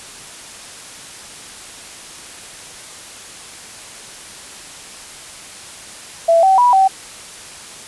sine tone with pitch steps, 667 / 767 / 978 / 769 Hz, E5 / G5 / B5 / G5, +20 / -38 / -17 / -33 cents, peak -8 dBFS, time 6.28-6.88 s, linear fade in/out 10 ms, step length 150 ms, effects white hiss -35 dBFS RMS until 7.87 s + resampled to 24000 Hz

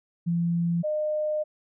sine tone pair in turn, 170.4 / 609.3 Hz, F3 / D#5, -42 / -36 cents, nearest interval octave + minor seventh, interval 2206 cents, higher second, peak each -22 / -24 dBFS, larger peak first, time 0.26-0.83 / 0.83-1.44 s, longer second, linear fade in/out 20 ms, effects none

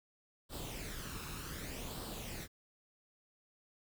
pink noise with flanger, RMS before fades -44 dBFS, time 0.49-2.48 s, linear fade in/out 50 ms, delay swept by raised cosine 0.23 to 0.77 ms, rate 0.65 Hz, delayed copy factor +0.55, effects none

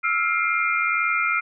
sine tone cluster, 1316 / 1398 / 2106 / 2390 Hz, E6 / F6 / C7 / D7, -3 / +1 / +11 / +30 cents, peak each -25 dBFS, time 0.03-1.41 s, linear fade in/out 20 ms, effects none

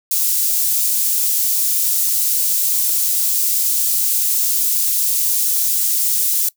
white high-pass noise, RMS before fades -17 dBFS, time 0.11-6.49 s, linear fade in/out 5 ms, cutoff 6900 Hz, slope 12 dB/octave, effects noise-tail reverb RT60 0.1 s tail -21 dB re dry

